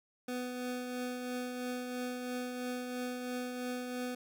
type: tone with tremolo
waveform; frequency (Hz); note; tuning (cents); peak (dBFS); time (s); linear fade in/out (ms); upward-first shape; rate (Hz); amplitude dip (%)
25% pulse; 249.1; B3; +15; -31; 0.28-4.15; 5; triangle; 3; 40
effects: none